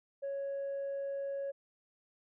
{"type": "tone", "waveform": "sine", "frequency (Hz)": 554.4, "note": "C#5", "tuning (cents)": 0, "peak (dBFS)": -33, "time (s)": [0.22, 1.52], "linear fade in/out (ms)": 20, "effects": ["tanh soft clip ceiling -33 dBFS"]}